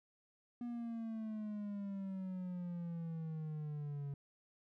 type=exponential sweep; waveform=triangle; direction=down; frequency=241.9 to 140 Hz; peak=-38 dBFS; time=0.61-4.14 s; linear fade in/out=2 ms; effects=none